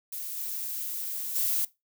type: noise with level steps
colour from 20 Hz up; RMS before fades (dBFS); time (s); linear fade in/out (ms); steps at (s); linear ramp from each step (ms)
violet; -36 / -34 / -27; 0.12-1.65; 5; 0.36 / 1.35; 10
effects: noise-tail reverb RT60 0.2 s tail -19 dB re dry